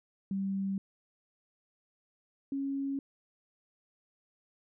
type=tone pair in turn; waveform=sine; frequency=194.7 / 275.3 Hz; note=G3 / C#4; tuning=-12 / -12 cents; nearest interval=tritone; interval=600 cents; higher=second; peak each=-30 / -31 dBFS; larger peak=first; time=0.31-0.78 / 2.52-2.99 s; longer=neither; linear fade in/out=2 ms; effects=none